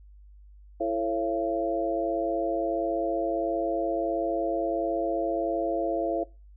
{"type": "tone cluster", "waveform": "sine", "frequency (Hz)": [333.1, 442.5, 544, 679], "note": ["E4", "A4", "C#5", "F5"], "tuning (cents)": [18, 10, -33, -49], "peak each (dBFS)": [-30, -33, -30, -29], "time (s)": [0.8, 6.24], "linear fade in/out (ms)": 10, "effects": ["noise-tail reverb RT60 0.3 s tail -22 dB re dry", "added 50 Hz sine -48 dBFS peak until 6.56 s"]}